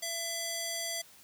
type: tone with band-pass filter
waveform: square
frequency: 670 Hz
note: E5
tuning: 28 cents sharp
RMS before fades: -36 dBFS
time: 0.02-1.02 s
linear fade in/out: 10 ms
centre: 7200 Hz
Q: 0.89
effects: white hiss -57 dBFS RMS until 1.23 s